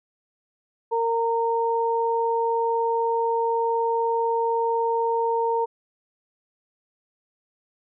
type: tone pair together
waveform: sine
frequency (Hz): 460.5 / 921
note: A#4 / A#5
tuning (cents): -21 / -21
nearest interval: octave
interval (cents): 1200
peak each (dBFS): -23 / -23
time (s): 0.91-5.66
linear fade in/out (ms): 20
effects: none